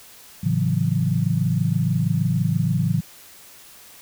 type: chord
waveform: sine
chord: F# minor seventh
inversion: first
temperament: equal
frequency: 110 / 138.59 / 164.81 / 185 Hz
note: A2 / C#3 / E3 / F#3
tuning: 0 / 0 / 0 / 0 cents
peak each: -24 / -23 / -22 / -26 dBFS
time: 0.43-3.01 s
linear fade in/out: 10 ms
effects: white hiss -46 dBFS RMS until 4.01 s